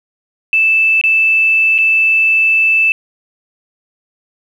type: tone with dropouts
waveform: sine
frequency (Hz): 2637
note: E7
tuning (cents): 0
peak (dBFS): -8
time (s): 0.53-2.92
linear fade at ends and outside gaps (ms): 1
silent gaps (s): 1.013-1.038 / 1.781-1.786
effects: 7-bit